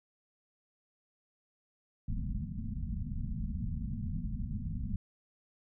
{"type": "low-pass noise", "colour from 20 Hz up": "pink", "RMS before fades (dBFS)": -36, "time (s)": [2.08, 4.96], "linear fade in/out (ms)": 5, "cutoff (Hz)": 240, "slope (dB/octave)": 96, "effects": []}